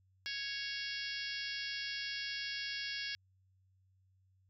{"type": "harmonic tone", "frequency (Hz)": 554.4, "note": "C#5", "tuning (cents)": 0, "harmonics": [3, 4, 5, 6, 7, 8, 9, 10], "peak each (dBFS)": [-44, -46, -47, -46, -53, -46, -45, -49], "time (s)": [0.26, 3.15], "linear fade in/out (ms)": 0, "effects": ["added 94 Hz sine -68 dBFS peak until 4.49 s"]}